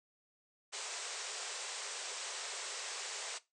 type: band-pass noise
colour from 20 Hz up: white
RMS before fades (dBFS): -43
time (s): 0.72-3.39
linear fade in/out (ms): 20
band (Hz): 380 to 8600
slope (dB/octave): 96
effects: noise-tail reverb RT60 0.2 s tail -17 dB re dry